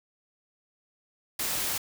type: noise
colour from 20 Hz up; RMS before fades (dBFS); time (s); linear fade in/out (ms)
white; -30; 1.39-1.78; 5
effects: none